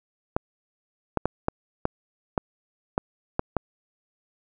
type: clicks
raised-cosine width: 1 ms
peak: -8 dBFS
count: 9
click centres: 0.365 / 1.173 / 1.256 / 1.484 / 1.854 / 2.378 / 2.979 / 3.394 / 3.567 s
effects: none